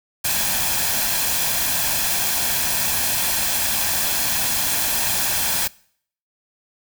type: noise with comb filter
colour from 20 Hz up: white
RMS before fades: -21 dBFS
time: 0.24-5.68 s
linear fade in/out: 10 ms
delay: 1.2 ms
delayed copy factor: +0.5
effects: noise-tail reverb RT60 0.6 s tail -23 dB re dry